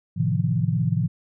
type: chord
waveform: sine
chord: F dominant seventh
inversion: first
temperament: equal with one note detuned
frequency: 110 / 130.81 / 155.56 / 172.41 Hz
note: A2 / C3 / Eb3 / F3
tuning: 0 / 0 / 0 / -22 cents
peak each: -25 dBFS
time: 0.16-1.08 s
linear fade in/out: 20 ms
effects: none